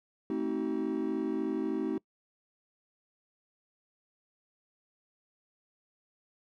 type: chord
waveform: triangle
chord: A diminished seventh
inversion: none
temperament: just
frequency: 220 / 264 / 316.8 / 380.2 Hz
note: A3 / C4 / Eb4 / Gb4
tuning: 0 / +16 / +31 / +47 cents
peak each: -35 / -33 / -31 / -33 dBFS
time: 0.3-1.98 s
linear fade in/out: 2 ms
effects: noise-tail reverb RT60 0.1 s tail -24 dB re dry + tanh soft clip ceiling -19 dBFS